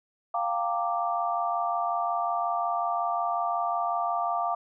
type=chord; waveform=sine; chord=G minor seventh; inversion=third; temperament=equal with one note detuned; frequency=698.5 / 784 / 920.6 / 1174.7 Hz; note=F5 / G5 / Bb5 / D6; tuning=0 / 0 / -22 / 0 cents; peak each=-28 / -34 / -34 / -30 dBFS; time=0.34-4.55 s; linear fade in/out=5 ms; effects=none